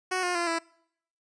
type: tone with pitch steps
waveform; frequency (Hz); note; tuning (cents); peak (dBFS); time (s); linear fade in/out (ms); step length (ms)
10% pulse; 370 / 356.8 / 344 / 331.7; F#4 / F4 / F4 / E4; 0 / +37 / -26 / +11; -18; 0.11-0.59; 10; 120
effects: noise-tail reverb RT60 0.7 s tail -25 dB re dry + resampled to 22050 Hz